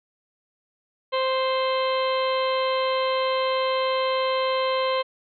harmonic tone with a mistuned harmonic, 523.3 Hz, C5, in tune, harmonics 1 / 2 / 3 / 4 / 5 / 6 / 7 / 8, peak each -23 / -26 / -39 / -34 / -38 / -33 / -44 / -37 dBFS, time 1.12-5.03 s, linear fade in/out 20 ms, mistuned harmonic 8, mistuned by -46 cents, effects none

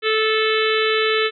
harmonic tone, 437.5 Hz, A4, 10 cents flat, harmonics 1 / 3 / 4 / 5 / 6 / 7 / 8 / 9, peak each -19 / -24 / -25 / -26 / -27 / -27 / -28 / -29 dBFS, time 0.02-1.31 s, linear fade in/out 50 ms, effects none

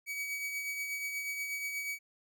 45% pulse tone with tremolo, 2270 Hz, C#7, 41 cents sharp, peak -33 dBFS, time 0.06-1.99 s, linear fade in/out 50 ms, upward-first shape triangle, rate 8.3 Hz, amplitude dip 45%, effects none

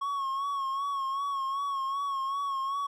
triangle tone with vibrato, 1100 Hz, C#6, 14 cents flat, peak -27 dBFS, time 0.01-2.87 s, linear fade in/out 10 ms, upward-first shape sine, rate 2.6 Hz, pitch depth 48 cents each way, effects none

